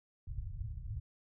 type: low-pass noise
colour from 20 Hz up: white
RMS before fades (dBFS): -41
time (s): 0.27-1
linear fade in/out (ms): 2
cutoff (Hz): 120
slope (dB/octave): 48
effects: none